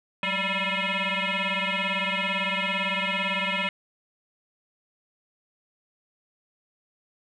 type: tone with frequency modulation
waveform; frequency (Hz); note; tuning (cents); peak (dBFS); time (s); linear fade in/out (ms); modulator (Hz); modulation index
sine; 185.6; F#3; +6; -23; 0.23-3.69; 2; 389; 7.5
effects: tanh soft clip ceiling -19 dBFS